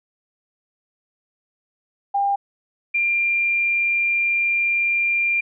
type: tone pair in turn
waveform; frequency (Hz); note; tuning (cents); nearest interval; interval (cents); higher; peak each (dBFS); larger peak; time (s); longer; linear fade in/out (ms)
sine; 800 / 2387; G5 / D7; +35 / +28; octave + perfect fifth; 1893; second; -17; neither; 2.14-2.36 / 2.94-5.41; second; 10
effects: none